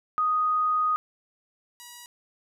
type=tone pair in turn; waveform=sine / 5% pulse; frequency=1244.5 / 965.3 Hz; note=D#6 / B5; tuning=0 / -40 cents; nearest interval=major third; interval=440 cents; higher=first; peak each=-21 / -31 dBFS; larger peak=first; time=0.18-0.96 / 1.8-2.06 s; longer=first; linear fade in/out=0 ms; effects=none